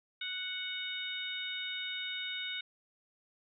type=harmonic tone; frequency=740 Hz; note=F#5; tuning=in tune; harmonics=2 / 3 / 4 / 5; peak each=-44 / -42 / -43 / -39 dBFS; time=0.21-2.61 s; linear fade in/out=5 ms; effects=none